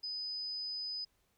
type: tone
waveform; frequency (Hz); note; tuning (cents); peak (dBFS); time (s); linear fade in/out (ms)
sine; 5000; D#8; +8; -37; 0.03-1.05; 10
effects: pink hiss -75 dBFS RMS until 1.37 s